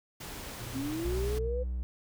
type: noise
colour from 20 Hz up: pink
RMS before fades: -42 dBFS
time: 0.2-1.39 s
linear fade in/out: 10 ms
type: tone with pitch glide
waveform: triangle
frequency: 120.2 to 122.51 Hz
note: B2 to B2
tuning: -46 to -14 cents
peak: -39 dBFS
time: 0.59-1.49 s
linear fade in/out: 20 ms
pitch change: +32 cents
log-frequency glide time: 0.95-1.21 s
type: linear sweep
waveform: sine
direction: up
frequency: 256.8 to 510 Hz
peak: -32 dBFS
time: 0.74-1.64 s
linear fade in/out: 20 ms
type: tone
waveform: triangle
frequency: 61.74 Hz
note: B1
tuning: in tune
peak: -29 dBFS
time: 1.05-1.83 s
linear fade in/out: 0 ms
effects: none